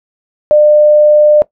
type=tone; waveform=sine; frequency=600 Hz; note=D5; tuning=37 cents sharp; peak=-3 dBFS; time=0.51-1.42 s; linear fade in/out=0 ms; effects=noise-tail reverb RT60 0.1 s tail -19 dB re dry